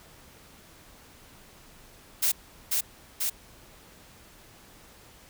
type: noise with echo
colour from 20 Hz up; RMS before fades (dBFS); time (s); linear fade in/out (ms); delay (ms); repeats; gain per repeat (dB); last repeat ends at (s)
blue; -24; 2.22-2.32; 10; 490; 2; -2; 3.3
effects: pink hiss -53 dBFS RMS until 5.29 s